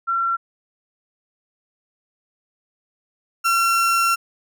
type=tone pair in turn; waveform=sine / 35% pulse; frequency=1361 / 1361 Hz; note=F6 / F6; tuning=-45 / -45 cents; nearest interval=unison; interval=0 cents; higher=neither; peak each=-18 / -14 dBFS; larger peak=second; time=0.07-0.37 / 3.44-4.16 s; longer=second; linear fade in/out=20 ms; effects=none

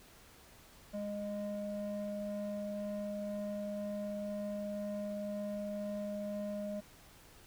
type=ring-modulated tone; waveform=triangle; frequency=411 Hz; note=G#4; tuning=18 cents flat; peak=-30 dBFS; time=0.93-6.81 s; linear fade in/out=20 ms; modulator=205 Hz; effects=tanh soft clip ceiling -32 dBFS + pink hiss -59 dBFS RMS until 7.46 s

